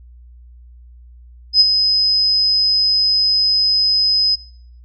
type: tone with ADSR envelope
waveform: sine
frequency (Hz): 5050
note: D#8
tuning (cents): +25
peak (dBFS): -5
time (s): 1.53-4.36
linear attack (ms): 74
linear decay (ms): 26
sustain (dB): -7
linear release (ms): 19
effects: noise-tail reverb RT60 0.6 s tail -21 dB re dry + added 60 Hz sine -39 dBFS peak until 4.84 s